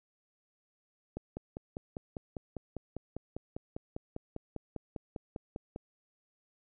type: click train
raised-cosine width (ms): 2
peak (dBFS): -25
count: 24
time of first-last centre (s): 1.17-5.761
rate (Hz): 5.01
effects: none